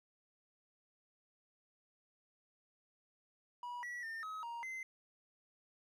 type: tone with pitch steps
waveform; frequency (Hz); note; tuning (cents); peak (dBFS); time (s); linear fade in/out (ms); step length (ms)
triangle; 971 / 1939 / 1810 / 1275 / 938 / 2065; B5 / B6 / A6 / D#6 / A#5 / C7; -30 / -32 / +48 / +42 / +11 / -23; -40; 3.63-4.83; 2; 200
effects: none